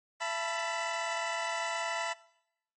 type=chord; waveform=20% pulse; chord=E suspended fourth; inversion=none; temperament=equal with one note detuned; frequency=671.6 / 880 / 987.8 Hz; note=E5 / A5 / B5; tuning=+32 / 0 / 0 cents; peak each=-31 / -33 / -31 dBFS; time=0.2-2.14 s; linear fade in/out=20 ms; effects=noise-tail reverb RT60 0.8 s tail -21 dB re dry + MP3 32 kbps